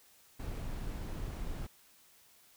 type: noise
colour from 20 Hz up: brown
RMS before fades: -39 dBFS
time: 0.39-1.67 s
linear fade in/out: 10 ms
effects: white hiss -63 dBFS RMS until 2.56 s